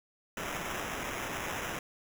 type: noise with sample-and-hold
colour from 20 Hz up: violet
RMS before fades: -37 dBFS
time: 0.37-1.79 s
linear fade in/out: 2 ms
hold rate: 4410 Hz
effects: none